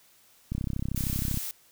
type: click train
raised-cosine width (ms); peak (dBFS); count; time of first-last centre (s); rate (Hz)
5; -18; 29; 0.52-1.374; 32.8
type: noise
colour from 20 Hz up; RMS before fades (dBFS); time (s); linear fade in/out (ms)
blue; -35; 0.96-1.51; 0
effects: white hiss -60 dBFS RMS until 1.71 s